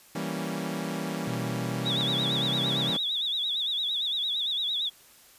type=chord; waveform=sawtooth; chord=E diminished seventh; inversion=none; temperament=equal; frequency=164.81 / 196 / 233.1 / 277.2 Hz; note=E3 / G3 / Bb3 / Db4; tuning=0 / 0 / 0 / 0 cents; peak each=-31 / -31 / -33 / -33 dBFS; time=0.15-2.97 s; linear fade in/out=5 ms
type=tone with pitch glide; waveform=triangle; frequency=123.47 to 131.57 Hz; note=B2 to C3; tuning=0 to +10 cents; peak=-31 dBFS; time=1.27-2.9 s; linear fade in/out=5 ms; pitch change=+110 cents; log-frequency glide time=1.63-2.29 s
type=tone with vibrato; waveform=sine; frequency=3601 Hz; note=A7; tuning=39 cents sharp; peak=-26 dBFS; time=1.85-4.9 s; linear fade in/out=20 ms; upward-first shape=sine; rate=8.8 Hz; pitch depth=130 cents each way
effects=white hiss -55 dBFS RMS until 5.38 s + resampled to 32000 Hz